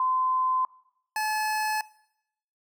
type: tone pair in turn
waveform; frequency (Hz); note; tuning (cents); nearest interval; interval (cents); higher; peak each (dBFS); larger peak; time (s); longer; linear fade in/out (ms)
sine / 25% pulse; 1029 / 859.8; C6 / A5; -29 / -40; minor third; 311; first; -22; neither; 0-0.65 / 1.16-1.81; neither; 2
effects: noise-tail reverb RT60 0.8 s tail -21 dB re dry